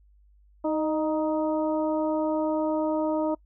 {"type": "harmonic tone with a mistuned harmonic", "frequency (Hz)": 312.8, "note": "D#4", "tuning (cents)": 9, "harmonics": [1, 2, 3, 4], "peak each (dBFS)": [-26, -27, -32, -40], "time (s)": [0.64, 3.35], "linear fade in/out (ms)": 10, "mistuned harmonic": 2, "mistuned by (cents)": -27, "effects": ["noise-tail reverb RT60 0.1 s tail -26 dB re dry", "added 50 Hz sine -55 dBFS peak until 3.45 s"]}